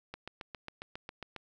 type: click train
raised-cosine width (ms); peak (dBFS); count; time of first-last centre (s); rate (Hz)
0.3; -25; 10; 0.14-1.363; 7.36
effects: none